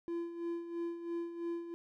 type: tone with tremolo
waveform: triangle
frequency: 340 Hz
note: F4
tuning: 46 cents flat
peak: -32 dBFS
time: 0.08-1.74 s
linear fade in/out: 0 ms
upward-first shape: sine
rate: 3 Hz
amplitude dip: 65%
effects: none